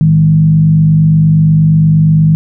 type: tone with frequency modulation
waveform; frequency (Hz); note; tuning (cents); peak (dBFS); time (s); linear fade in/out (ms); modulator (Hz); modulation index
sine; 157.8; D#3; +25; -4; 0.01-2.35; 0; 48.5; 0.48
effects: none